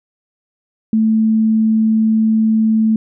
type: tone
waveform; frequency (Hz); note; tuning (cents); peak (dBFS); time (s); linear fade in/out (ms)
sine; 220.2; A3; +2; -10; 0.93-2.96; 2
effects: none

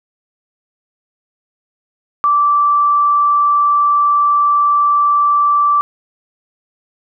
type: tone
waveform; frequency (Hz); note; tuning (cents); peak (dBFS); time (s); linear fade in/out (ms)
sine; 1166; D6; -13; -9; 2.24-5.81; 0
effects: none

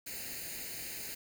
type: noise with comb filter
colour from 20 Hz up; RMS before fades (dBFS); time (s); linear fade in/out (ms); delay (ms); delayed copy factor
white; -42; 0.06-1.15; 10; 0.44; +0.75
effects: none

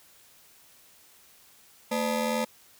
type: ring-modulated tone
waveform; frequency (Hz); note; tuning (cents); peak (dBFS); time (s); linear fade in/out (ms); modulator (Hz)
25% pulse; 368.2; F#4; -8; -19; 1.91-2.45; 10; 143
effects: white hiss -57 dBFS RMS until 2.79 s

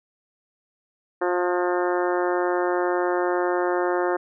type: harmonic tone with a mistuned harmonic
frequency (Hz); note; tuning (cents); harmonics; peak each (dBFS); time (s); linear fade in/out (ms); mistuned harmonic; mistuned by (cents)
178; F3; +33; 2 / 3 / 4 / 5 / 6 / 7 / 8 / 9 / 10; -23 / -27 / -29 / -31 / -33 / -34 / -35 / -36 / -37; 1.21-4.17; 10; 10; +21
effects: none

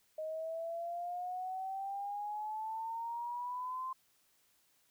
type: exponential sweep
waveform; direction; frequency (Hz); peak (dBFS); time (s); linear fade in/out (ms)
sine; up; 622.3 to 1046.5; -37; 0.18-3.93; 5
effects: white hiss -72 dBFS RMS until 4.9 s

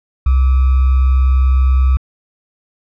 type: tone with sample-and-hold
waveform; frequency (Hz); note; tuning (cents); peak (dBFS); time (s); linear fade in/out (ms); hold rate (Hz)
sine; 65.41; C2; 0; -8; 0.26-1.97; 5; 1225
effects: low-pass 2000 Hz 12 dB/octave

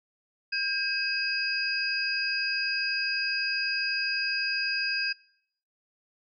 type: tone cluster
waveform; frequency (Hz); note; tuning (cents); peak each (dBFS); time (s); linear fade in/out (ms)
sine; 1598 / 2559 / 4896; G6 / D#7 / D#8; +33 / +48 / -29; -31; 0.52-5.13; 10
effects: noise-tail reverb RT60 0.7 s tail -24 dB re dry

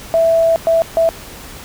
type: tone bursts at uneven times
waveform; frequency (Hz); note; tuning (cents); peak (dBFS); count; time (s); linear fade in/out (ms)
sine; 659.3; E5; 0; -9; 3; 0.14-0.56 / 0.67-0.82 / 0.97-1.09; 0
effects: pink hiss -34 dBFS RMS until 1.64 s

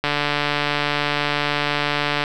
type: click train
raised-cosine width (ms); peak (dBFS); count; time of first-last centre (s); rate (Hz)
0.3; -4; 322; 0.04-2.239; 146
effects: none

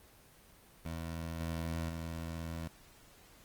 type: tone with level steps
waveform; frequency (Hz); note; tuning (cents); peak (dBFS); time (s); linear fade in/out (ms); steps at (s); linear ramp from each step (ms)
20% pulse; 82.41; E2; 0; -33 / -30 / -34; 0.85-2.68; 5; 1.4 / 1.89; 5
effects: pink hiss -60 dBFS RMS until 3.44 s + Opus 24 kbps

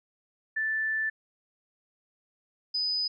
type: tone pair in turn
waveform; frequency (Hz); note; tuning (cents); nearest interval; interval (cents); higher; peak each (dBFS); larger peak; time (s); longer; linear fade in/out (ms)
sine; 1760 / 4994; A6 / D#8; 0 / +6; octave + tritone; 1806; second; -26; neither; 0.56-1.1 / 2.74-3.08; first; 10
effects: none

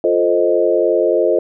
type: chord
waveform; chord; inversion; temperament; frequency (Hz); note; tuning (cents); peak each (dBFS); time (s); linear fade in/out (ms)
sine; F dominant seventh; none; equal; 349.2 / 440 / 523.3 / 622.3; F4 / A4 / C5 / Eb5; 0 / 0 / 0 / 0; -17; 0.04-1.39; 2
effects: none

